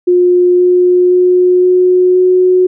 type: tone with pitch steps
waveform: sine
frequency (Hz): 357.4 / 359.7 / 362 / 364.3 / 366.6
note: F4 / F#4 / F#4 / F#4 / F#4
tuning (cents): +40 / -49 / -38 / -27 / -16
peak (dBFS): -5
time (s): 0.07-2.67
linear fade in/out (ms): 10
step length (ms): 520
effects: none

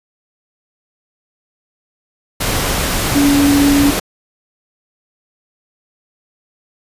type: tone in noise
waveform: sine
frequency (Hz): 284.2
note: C#4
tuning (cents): +43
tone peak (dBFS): -9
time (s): 3.15-3.91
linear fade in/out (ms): 10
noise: pink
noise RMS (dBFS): -17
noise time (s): 2.4-4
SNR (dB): +5
effects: resampled to 32000 Hz

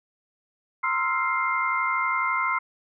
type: tone cluster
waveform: sine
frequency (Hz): 936 / 1046 / 1312 / 1384 / 2102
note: A#5 / C6 / E6 / F6 / C7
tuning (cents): +7 / -1 / -9 / -16 / +7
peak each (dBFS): -35 / -26 / -30 / -30 / -27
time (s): 0.83-2.59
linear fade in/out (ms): 10
effects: none

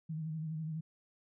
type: tone with vibrato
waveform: sine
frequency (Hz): 157.9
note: D#3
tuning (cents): +26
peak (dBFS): -36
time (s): 0.09-0.81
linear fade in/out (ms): 10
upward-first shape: sine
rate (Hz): 12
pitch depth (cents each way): 49
effects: none

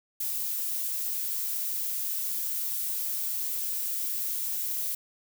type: noise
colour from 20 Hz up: violet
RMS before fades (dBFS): -31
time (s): 0.2-4.95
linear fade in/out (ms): 5
effects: none

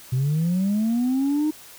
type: linear sweep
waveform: sine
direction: up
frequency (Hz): 123.47 to 311.1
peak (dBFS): -17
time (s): 0.12-1.51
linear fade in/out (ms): 10
effects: tanh soft clip ceiling -17 dBFS + white hiss -45 dBFS RMS until 1.78 s

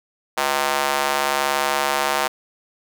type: tone with high-pass filter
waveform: square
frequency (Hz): 70.5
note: C#2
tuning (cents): +30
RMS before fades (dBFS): -21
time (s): 0.37-2.28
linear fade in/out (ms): 10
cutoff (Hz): 800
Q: 1.3
effects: none

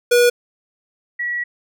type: tone pair in turn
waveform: square / sine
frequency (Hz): 484 / 1929.9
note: B4 / B6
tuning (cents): -35 / -40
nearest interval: 2 octaves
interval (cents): 2395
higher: second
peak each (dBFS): -11 / -20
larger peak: first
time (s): 0.11-0.3 / 1.19-1.44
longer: second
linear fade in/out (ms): 10
effects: none

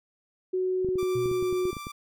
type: tone with pitch glide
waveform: sine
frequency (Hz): 370.7 to 365.6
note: F#4 to F#4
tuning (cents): +3 to -21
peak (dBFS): -24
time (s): 0.53-1.71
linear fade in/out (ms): 10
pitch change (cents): -24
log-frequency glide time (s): 0.83-1.53
type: clicks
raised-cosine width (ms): 3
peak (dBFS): -24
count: 12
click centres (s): 0.847 / 0.888 / 0.956 / 1.029 / 1.258 / 1.314 / 1.426 / 1.527 / 1.654 / 1.73 / 1.768 / 1.869
type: tone with tremolo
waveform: sawtooth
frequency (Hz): 1174.7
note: D6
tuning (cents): 0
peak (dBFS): -33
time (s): 0.98-1.92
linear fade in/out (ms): 10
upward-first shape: sine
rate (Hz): 8.7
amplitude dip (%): 25
type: tone with exponential decay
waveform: sine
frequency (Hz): 123.47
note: B2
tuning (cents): 0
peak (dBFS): -30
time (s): 1.15-1.8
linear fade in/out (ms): 5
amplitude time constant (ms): 140
effects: none

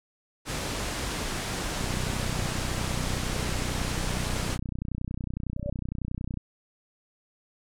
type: low-pass noise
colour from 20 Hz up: pink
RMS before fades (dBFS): -32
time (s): 0.45-4.58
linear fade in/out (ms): 50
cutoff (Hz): 10000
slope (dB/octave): 24
type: click train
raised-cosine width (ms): 5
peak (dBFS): -20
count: 142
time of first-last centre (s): 1.81-6.373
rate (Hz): 30.9
type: tone with exponential growth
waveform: sine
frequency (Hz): 577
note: D5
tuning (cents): -31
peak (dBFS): -26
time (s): 5.57-5.7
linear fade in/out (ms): 5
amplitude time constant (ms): 27
effects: none

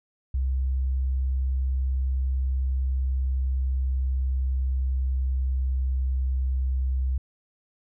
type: tone with pitch glide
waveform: sine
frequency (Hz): 65.4 to 64.95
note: C2 to C2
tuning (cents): 0 to -12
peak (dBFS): -22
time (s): 0.34-7.18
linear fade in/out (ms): 5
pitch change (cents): -12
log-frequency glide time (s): 2.58-6.07
effects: none

